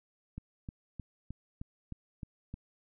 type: click train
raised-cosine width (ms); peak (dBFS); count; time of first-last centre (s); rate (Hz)
5; -28; 8; 0.38-2.54; 3.24
effects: none